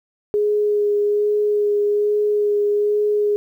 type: tone with vibrato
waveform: sine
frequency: 415.3 Hz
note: G#4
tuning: in tune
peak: -15 dBFS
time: 0.34-3.36 s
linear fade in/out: 0 ms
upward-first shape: sine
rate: 1.2 Hz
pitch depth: 13 cents each way
effects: 9-bit